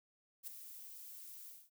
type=noise with ADSR envelope; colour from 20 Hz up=violet; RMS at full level=-43 dBFS; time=0.43-1.7 s; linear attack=45 ms; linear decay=5 ms; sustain=-9 dB; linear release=230 ms; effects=none